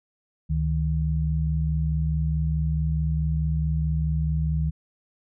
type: tone pair together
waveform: sine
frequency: 71.3 / 155.96 Hz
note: C#2 / D#3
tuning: +49 / +4 cents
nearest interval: octave + major second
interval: 1355 cents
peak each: -24 dBFS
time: 0.49-4.71 s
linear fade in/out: 20 ms
effects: none